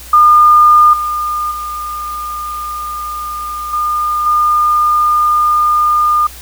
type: tone with level steps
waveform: sine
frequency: 1212 Hz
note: D#6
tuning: 46 cents flat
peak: -3 / -14 / -19 / -12 / -8 dBFS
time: 0.13-6.27 s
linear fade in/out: 5 ms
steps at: 0.93 / 1.51 / 3.73 / 4.26 s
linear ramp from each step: 5 ms
effects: added 60 Hz sine -34 dBFS peak until 6.41 s + white hiss -34 dBFS RMS until 6.41 s